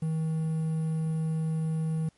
triangle tone with quantisation, 159.5 Hz, D#3, 43 cents sharp, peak -24 dBFS, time 0.02-2.09 s, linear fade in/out 5 ms, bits 9, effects pink hiss -67 dBFS RMS until 2.17 s + MP3 48 kbps

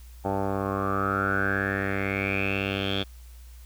10% pulse tone with low-pass filter sweep, 98 Hz, G2, in tune, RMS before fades -27 dBFS, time 0.24-3.04 s, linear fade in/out 20 ms, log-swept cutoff 850 to 3400 Hz, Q 9.3, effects added 60 Hz sine -43 dBFS peak until 3.65 s + white hiss -57 dBFS RMS until 3.65 s

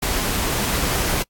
pink noise, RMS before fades -22 dBFS, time 0.02-1.23 s, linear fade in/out 10 ms, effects noise-tail reverb RT60 0.1 s tail -24 dB re dry + AAC 64 kbps

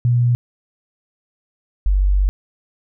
sine tone pair in turn, 121.1 / 48.06 Hz, B2 / G1, -34 / -34 cents, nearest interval octave + major third, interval 1600 cents, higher first, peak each -12 dBFS, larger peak neither, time 0.05-0.35 / 1.86-2.29 s, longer second, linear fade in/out 0 ms, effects none

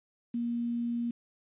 sine tone with quantisation, 236.5 Hz, A#3, 25 cents sharp, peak -29 dBFS, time 0.34-1.11 s, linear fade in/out 5 ms, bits 9, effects resampled to 8000 Hz

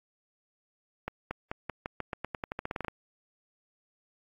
accelerating click train, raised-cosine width 0.5 ms, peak -18 dBFS, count 18, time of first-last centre 1.08-2.883 s, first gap 230 ms, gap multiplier 0.89, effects AAC 32 kbps

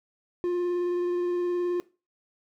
triangle tone with vibrato, 353.1 Hz, F4, 19 cents sharp, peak -22 dBFS, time 0.44-1.8 s, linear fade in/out 0 ms, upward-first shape square, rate 19 Hz, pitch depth 11 cents each way, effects noise-tail reverb RT60 0.3 s tail -19 dB re dry

